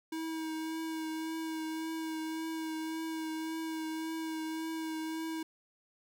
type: tone with vibrato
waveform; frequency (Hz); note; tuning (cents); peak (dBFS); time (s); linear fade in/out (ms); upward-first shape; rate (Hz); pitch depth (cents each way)
square; 320; D#4; +49; -36; 0.12-5.43; 5; triangle; 1.8; 20
effects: none